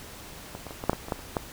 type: clicks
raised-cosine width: 1 ms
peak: -23 / -24 / -25 / -19 / -6 / -14 / -24 / -12 / -29 / -11 dBFS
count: 10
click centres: 0.551 / 0.667 / 0.708 / 0.839 / 0.896 / 0.932 / 1.084 / 1.122 / 1.192 / 1.368 s
effects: pink hiss -44 dBFS RMS until 1.52 s